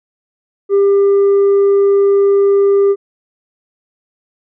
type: tone with tanh clipping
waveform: triangle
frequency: 398.4 Hz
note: G4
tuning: 28 cents sharp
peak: -8 dBFS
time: 0.69-2.96 s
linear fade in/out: 50 ms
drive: 7 dB
effects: none